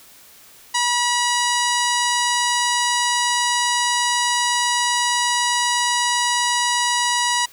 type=harmonic tone with a mistuned harmonic; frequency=968 Hz; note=B5; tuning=35 cents flat; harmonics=1 / 2 / 3 / 4 / 5 / 6 / 7 / 8 / 10; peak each=-21 / -24 / -26 / -27 / -28 / -29 / -29 / -30 / -31 dBFS; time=0.74-7.46 s; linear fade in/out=10 ms; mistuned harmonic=8; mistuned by=+57 cents; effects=white hiss -47 dBFS RMS until 7.52 s